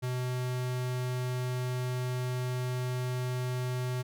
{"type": "tone", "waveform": "square", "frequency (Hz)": 125.9, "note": "B2", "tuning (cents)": 34, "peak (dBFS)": -31, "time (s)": [0.02, 4.03], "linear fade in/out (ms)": 20, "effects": []}